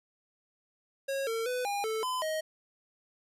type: tone with pitch steps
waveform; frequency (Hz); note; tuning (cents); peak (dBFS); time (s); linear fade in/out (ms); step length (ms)
square; 546 / 453.2 / 499.5 / 810 / 440.2 / 1015 / 628; C#5 / A#4 / B4 / G#5 / A4 / B5 / D#5; -26 / -49 / +20 / -43 / +1 / +47 / +16; -31; 1.08-2.41; 10; 190
effects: resampled to 32000 Hz